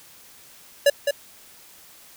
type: tone with echo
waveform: square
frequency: 569 Hz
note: C#5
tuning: 45 cents sharp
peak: -13 dBFS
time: 0.86-0.9 s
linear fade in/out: 5 ms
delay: 210 ms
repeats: 1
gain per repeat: -6 dB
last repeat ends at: 1.11 s
effects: white hiss -49 dBFS RMS until 2.16 s